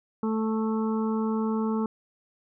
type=harmonic tone; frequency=220 Hz; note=A3; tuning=in tune; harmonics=1 / 2 / 4 / 5 / 6; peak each=-25 / -31 / -37 / -39 / -41 dBFS; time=0.23-1.86 s; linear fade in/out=2 ms; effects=none